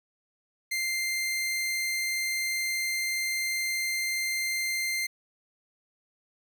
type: tone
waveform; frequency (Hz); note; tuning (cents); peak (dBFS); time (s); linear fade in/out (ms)
sawtooth; 2093; C7; 0; -24; 0.71-5.07; 10
effects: 11-bit

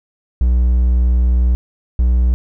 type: tone pair in turn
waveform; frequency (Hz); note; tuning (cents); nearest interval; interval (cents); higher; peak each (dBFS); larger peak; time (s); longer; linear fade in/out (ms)
triangle; 61.1 / 61.1; B1 / B1; -18 / -18; unison; 0; neither; -8; neither; 0.41-1.55 / 1.99-2.34; first; 0
effects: none

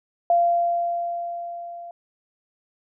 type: tone with level ramp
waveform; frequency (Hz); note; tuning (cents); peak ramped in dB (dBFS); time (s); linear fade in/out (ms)
sine; 690; F5; -21; -14 to -35; 0.3-1.91; 2
effects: none

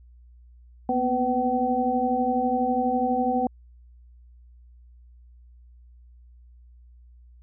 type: tone cluster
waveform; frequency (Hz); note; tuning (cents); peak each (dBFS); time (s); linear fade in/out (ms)
sine; 239.8 / 251.9 / 499.1 / 761; A#3 / B3 / B4 / F#5; +49 / +34 / +18 / +48; -29 / -27 / -28 / -24; 0.89-3.47; 2
effects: added 60 Hz sine -48 dBFS peak until 7.42 s

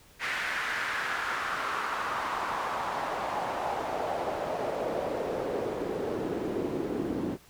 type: noise with band-pass filter sweep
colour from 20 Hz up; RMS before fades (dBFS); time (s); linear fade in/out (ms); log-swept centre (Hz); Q
pink; -32; 0.19-7.38; 50; 1900 to 290; 2.4
effects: pink hiss -57 dBFS RMS until 7.49 s

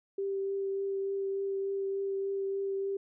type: tone with vibrato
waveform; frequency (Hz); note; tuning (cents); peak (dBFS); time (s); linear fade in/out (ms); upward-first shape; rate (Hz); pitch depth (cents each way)
sine; 392; G4; 0; -30; 0.18-2.97; 5; triangle; 3.4; 12
effects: none

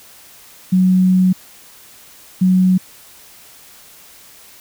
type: tone bursts at uneven times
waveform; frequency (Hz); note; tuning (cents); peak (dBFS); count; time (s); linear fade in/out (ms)
sine; 185; F#3; 0; -9; 2; 0.72-1.33 / 2.41-2.78; 10
effects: white hiss -43 dBFS RMS until 4.6 s

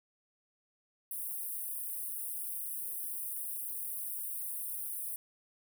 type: high-pass noise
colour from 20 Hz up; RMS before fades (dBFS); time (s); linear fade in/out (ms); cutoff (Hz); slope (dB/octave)
white; -39; 1.11-5.16; 2; 8900; 96
effects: none

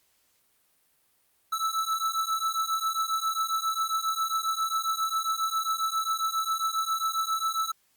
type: beating tone pair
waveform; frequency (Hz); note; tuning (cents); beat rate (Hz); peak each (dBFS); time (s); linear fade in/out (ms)
square; 1310 / 1317.4; E6 / E6; -11 / -1; 7.4; -30; 1.52-7.72; 10
effects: white hiss -68 dBFS RMS until 7.96 s + Opus 48 kbps

